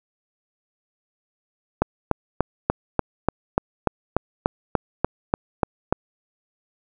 click train, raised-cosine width 1 ms, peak -3 dBFS, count 15, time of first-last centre 1.82-5.926 s, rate 3.41 Hz, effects none

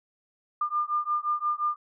sine beating tone pair, 1200 / 1205.7 Hz, D6 / D6, +37 / +45 cents, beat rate 5.7 Hz, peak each -28 / -28 dBFS, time 0.61-1.76 s, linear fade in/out 5 ms, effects none

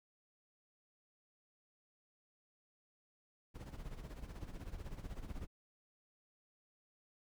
brown noise with tremolo, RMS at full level -44 dBFS, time 3.54-5.47 s, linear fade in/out 20 ms, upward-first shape sine, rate 16 Hz, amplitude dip 70%, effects none

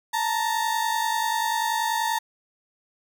35% pulse tone pair together, 882 / 932.3 Hz, A5 / A#5, +4 / 0 cents, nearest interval minor second, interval 96 cents, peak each -24 dBFS, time 0.13-2.19 s, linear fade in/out 10 ms, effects none

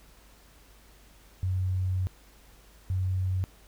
sine tone pair in turn, 92.8 / 93.13 Hz, F#2 / F#2, +6 / +12 cents, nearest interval unison, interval 6 cents, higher second, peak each -25 dBFS, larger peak neither, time 1.43-2.07 / 2.9-3.44 s, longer first, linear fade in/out 0 ms, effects added 50 Hz sine -56 dBFS peak until 3.67 s + pink hiss -58 dBFS RMS until 3.67 s

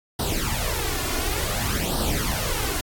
pink noise with flanger, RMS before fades -25 dBFS, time 0.19-2.81 s, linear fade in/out 5 ms, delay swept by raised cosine 0.21 to 2.91 ms, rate 0.56 Hz, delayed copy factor +0.75, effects AAC 64 kbps

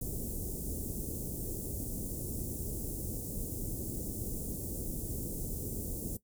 pink band-stop noise, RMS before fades -38 dBFS, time 0.01-6.17 s, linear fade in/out 5 ms, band 440 to 8100 Hz, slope 24 dB/octave, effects noise-tail reverb RT60 0.1 s tail -17 dB re dry

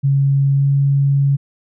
sine tone with pitch glide, 138.4 to 139.44 Hz, C#3 to C#3, -2 to +11 cents, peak -11 dBFS, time 0.03-1.37 s, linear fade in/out 20 ms, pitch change +13 cents, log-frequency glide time 0.55-0.65 s, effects none

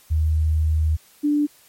sine tone pair in turn, 78.3 / 294.1 Hz, D#2 / D4, +11 / +3 cents, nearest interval octave + major seventh, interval 2292 cents, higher second, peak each -16 dBFS, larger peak neither, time 0.1-0.97 / 1.23-1.47 s, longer first, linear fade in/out 20 ms, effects white hiss -53 dBFS RMS until 1.68 s + MP3 64 kbps

